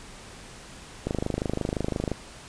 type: click train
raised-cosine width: 2 ms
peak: -13 dBFS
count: 28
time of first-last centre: 1.07-2.117 s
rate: 25.8 Hz
effects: pink hiss -45 dBFS RMS until 2.48 s + resampled to 22050 Hz